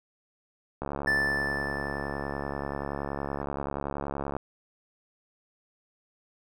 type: click train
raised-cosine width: 1 ms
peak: -18 dBFS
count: 251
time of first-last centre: 0.82-4.366 s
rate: 70.5 Hz
type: tone with exponential decay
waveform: triangle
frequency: 1760 Hz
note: A6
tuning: in tune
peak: -20 dBFS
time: 1.07-3.42 s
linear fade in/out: 5 ms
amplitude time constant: 510 ms
effects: none